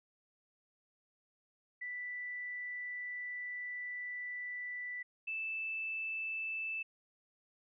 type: tone pair in turn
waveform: sine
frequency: 1975.5 / 2637 Hz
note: B6 / E7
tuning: 0 / 0 cents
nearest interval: perfect fourth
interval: 500 cents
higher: second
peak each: -39 / -36 dBFS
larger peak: second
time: 1.81-5.03 / 5.27-6.83 s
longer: first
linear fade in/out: 10 ms
effects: none